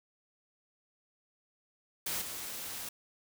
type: noise with level steps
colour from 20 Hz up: white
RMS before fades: -35 / -41 dBFS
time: 2.06-2.89 s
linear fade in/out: 5 ms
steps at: 2.21 s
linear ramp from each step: 10 ms
effects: none